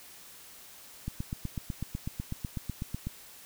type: click train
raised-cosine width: 5 ms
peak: -21 dBFS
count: 17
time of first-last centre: 1.08-3.07 s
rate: 8.04 Hz
effects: white hiss -51 dBFS RMS until 3.45 s